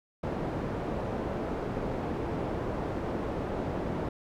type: low-pass noise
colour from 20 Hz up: white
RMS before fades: -33 dBFS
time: 0.23-4.09 s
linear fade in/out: 5 ms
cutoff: 530 Hz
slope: 12 dB/octave
effects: none